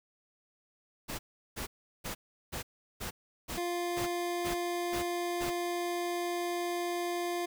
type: noise bursts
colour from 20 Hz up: pink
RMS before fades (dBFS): -38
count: 10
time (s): 1.08-5.51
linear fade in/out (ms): 20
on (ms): 110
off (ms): 370
type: tone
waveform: 25% pulse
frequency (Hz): 349.2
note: F4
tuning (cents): 0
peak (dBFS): -28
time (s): 3.57-7.46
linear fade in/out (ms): 10
effects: none